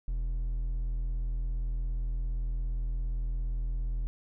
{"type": "tone with hard clipping", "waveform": "triangle", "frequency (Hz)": 41.31, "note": "E1", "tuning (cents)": 4, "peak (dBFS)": -30, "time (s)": [0.08, 4.07], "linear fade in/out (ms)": 0, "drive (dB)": 7, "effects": []}